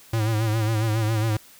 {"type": "tone with vibrato", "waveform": "square", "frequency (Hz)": 110, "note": "A2", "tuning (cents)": 0, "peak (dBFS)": -21, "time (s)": [0.13, 1.37], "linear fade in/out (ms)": 5, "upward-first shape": "sine", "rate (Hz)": 7.3, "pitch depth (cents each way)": 66, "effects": ["white hiss -50 dBFS RMS until 1.59 s"]}